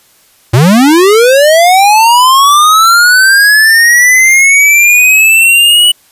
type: linear sweep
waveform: square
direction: up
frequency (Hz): 106.9 to 2960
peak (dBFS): -3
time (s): 0.53-5.92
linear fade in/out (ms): 10
effects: white hiss -46 dBFS RMS until 6.11 s + resampled to 32000 Hz